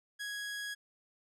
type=tone; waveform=sawtooth; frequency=1661.2 Hz; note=G#6; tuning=in tune; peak=-34 dBFS; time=0.19-0.75 s; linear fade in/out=20 ms; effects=low-pass 11000 Hz 12 dB/octave